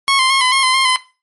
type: tone with pitch steps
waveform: 15% pulse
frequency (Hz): 1097 / 1044 / 1079 / 1014 / 1075 / 1029 / 1062 / 1023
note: C#6 / C6 / C#6 / B5 / C6 / C6 / C6 / C6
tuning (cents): -18 / -4 / -47 / +45 / +47 / -29 / +25 / -39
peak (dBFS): -5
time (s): 0.08-0.96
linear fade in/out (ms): 0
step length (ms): 110
effects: noise-tail reverb RT60 0.3 s tail -17 dB re dry + MP3 48 kbps